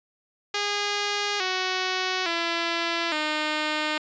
5% pulse tone with pitch steps, 410 / 371.7 / 336.9 / 305.4 Hz, G#4 / F#4 / E4 / D#4, -22 / +8 / +38 / -32 cents, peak -13 dBFS, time 0.54-3.98 s, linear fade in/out 5 ms, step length 860 ms, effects resampled to 16000 Hz

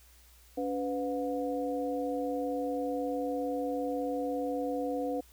sine tone cluster, 283.2 / 500 / 718 Hz, C#4 / B4 / F5, +37 / +21 / +48 cents, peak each -34 / -33 / -38 dBFS, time 0.57-5.21 s, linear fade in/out 10 ms, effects added 60 Hz sine -58 dBFS peak until 5.32 s + white hiss -61 dBFS RMS until 5.32 s

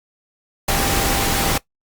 sine tone in noise, 790 Hz, G5, 13 cents sharp, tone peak -27 dBFS, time 0.68-1.58 s, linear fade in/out 5 ms, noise pink, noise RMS -19 dBFS, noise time 0.68-1.58 s, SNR -11 dB, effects noise-tail reverb RT60 0.1 s tail -19 dB re dry + Opus 48 kbps

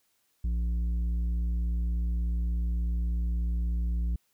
sine tone with tanh clipping, 58.27 Hz, A#1, in tune, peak -27 dBFS, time 0.44-4.16 s, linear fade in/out 5 ms, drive 7 dB, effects white hiss -72 dBFS RMS until 4.33 s

